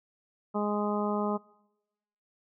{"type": "harmonic tone", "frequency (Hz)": 207.7, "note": "G#3", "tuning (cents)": 0, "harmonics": [1, 2, 3, 4, 5, 6], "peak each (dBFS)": [-30, -33, -35, -36, -37, -38], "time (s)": [0.54, 1.38], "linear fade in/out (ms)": 20, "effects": ["noise-tail reverb RT60 1.0 s tail -25 dB re dry"]}